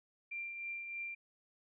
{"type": "tone with tremolo", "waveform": "sine", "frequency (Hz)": 2372, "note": "D7", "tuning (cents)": 17, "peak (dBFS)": -38, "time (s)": [0.31, 1.15], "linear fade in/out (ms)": 10, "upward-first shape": "triangle", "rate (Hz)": 3.2, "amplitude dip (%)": 45, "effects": []}